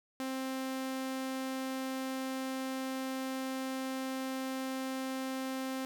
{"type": "tone", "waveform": "sawtooth", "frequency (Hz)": 263.2, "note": "C4", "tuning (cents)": 10, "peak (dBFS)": -31, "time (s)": [0.2, 5.85], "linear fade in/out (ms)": 0, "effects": []}